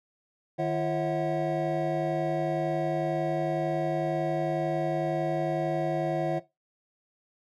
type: tone cluster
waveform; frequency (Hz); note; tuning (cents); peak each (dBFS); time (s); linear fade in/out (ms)
triangle; 155.2 / 340 / 545 / 647 / 738; D#3 / F4 / C#5 / E5 / F#5; -4 / -46 / -29 / -32 / -5; -30; 0.58-6.4; 20
effects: noise-tail reverb RT60 0.2 s tail -17 dB re dry